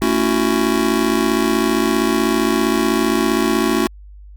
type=chord; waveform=square; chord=F# minor seventh; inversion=first; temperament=just; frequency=222 / 277.5 / 333 / 370 Hz; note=A3 / C#4 / E4 / F#4; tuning=+16 / +2 / +18 / 0 cents; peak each=-21 dBFS; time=0.02-3.87 s; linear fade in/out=0 ms; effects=added 50 Hz sine -36 dBFS peak until 4.36 s + Opus 48 kbps